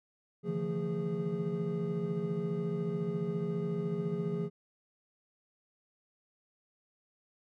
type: tone cluster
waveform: triangle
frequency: 142.6 / 158 / 172.3 / 222.7 / 412 Hz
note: C#3 / D#3 / F3 / A3 / G#4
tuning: +49 / +27 / -23 / +21 / -14 cents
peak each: -40 / -38 / -33 / -39 / -34 dBFS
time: 0.43-4.5 s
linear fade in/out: 50 ms
effects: none